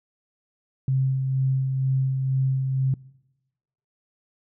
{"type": "tone with tremolo", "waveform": "sine", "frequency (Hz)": 132.7, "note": "C3", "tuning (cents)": 25, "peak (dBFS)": -18, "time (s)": [0.88, 2.94], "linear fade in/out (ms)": 2, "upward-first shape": "sine", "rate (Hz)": 2.1, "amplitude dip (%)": 35, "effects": ["noise-tail reverb RT60 1.0 s tail -23 dB re dry"]}